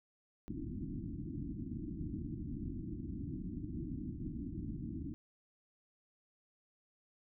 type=low-pass noise; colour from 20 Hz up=white; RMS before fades=-42 dBFS; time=0.48-5.14 s; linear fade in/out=0 ms; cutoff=330 Hz; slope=96 dB/octave; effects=none